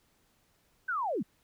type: linear sweep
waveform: sine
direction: down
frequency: 1568 to 150 Hz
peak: -29 dBFS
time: 0.88-1.23 s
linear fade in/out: 10 ms
effects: pink hiss -70 dBFS RMS until 1.43 s